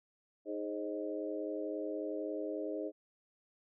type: harmonic tone with a mistuned harmonic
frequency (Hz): 103.83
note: G#2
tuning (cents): 0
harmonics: 3 / 4 / 5 / 6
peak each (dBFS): -40 / -41 / -42 / -43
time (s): 0.45-2.92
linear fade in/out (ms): 50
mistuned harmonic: 5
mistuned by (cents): +42
effects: none